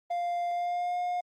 triangle tone with pitch glide, 698.5 to 713.6 Hz, F5 to F5, 0 to +37 cents, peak -26 dBFS, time 0.1-1.21 s, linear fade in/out 10 ms, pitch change +37 cents, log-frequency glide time 0.49-0.98 s, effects Opus 24 kbps

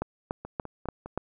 two click trains, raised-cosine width 1 ms, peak -15 / -24 dBFS, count 5 / 4, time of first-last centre 0.02-1.176 / 0.45-1.06 s, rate 3.46 / 4.92 Hz, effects none

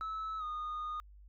sine tone with pitch glide, 1302 to 1229.6 Hz, E6 to D#6, -22 to -21 cents, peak -34 dBFS, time 0.01-1 s, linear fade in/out 0 ms, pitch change -99 cents, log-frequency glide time 0.38-0.44 s, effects tanh soft clip ceiling -35 dBFS + added 50 Hz sine -53 dBFS peak until 1.28 s

